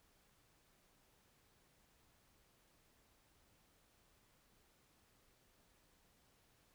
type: silence
effects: pink hiss -73 dBFS RMS until 6.74 s